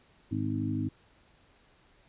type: harmonic tone with a mistuned harmonic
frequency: 51.91 Hz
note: G#1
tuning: in tune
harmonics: 2 / 3 / 4 / 5 / 6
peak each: -33 / -39 / -39 / -33 / -35 dBFS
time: 0.31-0.89 s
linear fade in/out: 10 ms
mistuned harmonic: 2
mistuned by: +18 cents
effects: pink hiss -63 dBFS RMS until 2.08 s + resampled to 8000 Hz